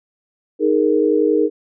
sine chord, D# suspended fourth, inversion none, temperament equal, 311.1 / 415.3 / 466.2 Hz, D#4 / G#4 / A#4, 0 / 0 / 0 cents, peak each -17 dBFS, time 0.59-1.5 s, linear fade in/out 50 ms, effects none

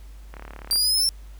click train, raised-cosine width 0.5 ms, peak -24 dBFS, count 16, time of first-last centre 0.34-0.758 s, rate 35.9 Hz
sawtooth exponential sweep, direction up, 4699 to 5430 Hz, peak -16 dBFS, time 0.71-1.09 s, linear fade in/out 0 ms
effects added 50 Hz sine -39 dBFS peak until 1.39 s + pink hiss -56 dBFS RMS until 1.39 s

